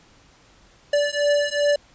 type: beating tone pair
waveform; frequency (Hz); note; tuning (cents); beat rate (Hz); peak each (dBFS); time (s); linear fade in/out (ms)
square; 580 / 582.6; D5 / D5; -22 / -14; 2.6; -22; 0.93-1.76; 5
effects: pink hiss -54 dBFS RMS until 1.94 s + resampled to 16000 Hz